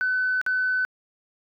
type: tone with dropouts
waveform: sine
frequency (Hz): 1509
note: F#6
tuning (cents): +34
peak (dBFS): -20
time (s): 0.01-0.85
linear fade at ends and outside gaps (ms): 0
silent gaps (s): 0.414-0.464
effects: tanh soft clip ceiling -16 dBFS